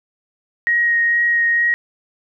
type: tone with vibrato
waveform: sine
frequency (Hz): 1881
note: A#6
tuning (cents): +15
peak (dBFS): -13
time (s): 0.67-1.74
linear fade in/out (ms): 0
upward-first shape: sine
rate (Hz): 2.2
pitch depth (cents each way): 11
effects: none